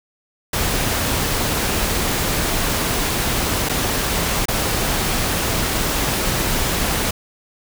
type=noise with dropouts; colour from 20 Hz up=pink; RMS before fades=-20 dBFS; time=0.53-7.11 s; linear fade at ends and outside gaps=5 ms; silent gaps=3.689-3.694 / 4.456-4.483 s; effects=none